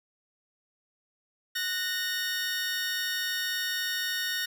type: tone pair together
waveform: 20% pulse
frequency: 1477 / 1843.7 Hz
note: F#6 / A#6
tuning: -3 / -20 cents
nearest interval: major third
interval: 383 cents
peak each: -29 / -25 dBFS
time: 1.55-4.46 s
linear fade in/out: 10 ms
effects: none